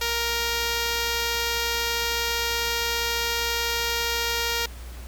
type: tone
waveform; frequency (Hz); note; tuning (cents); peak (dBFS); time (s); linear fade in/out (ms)
5% pulse; 467.6; A#4; +5; -12; 0.01-4.66; 5
effects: added 60 Hz sine -36 dBFS peak until 5.07 s + pink hiss -46 dBFS RMS until 5.07 s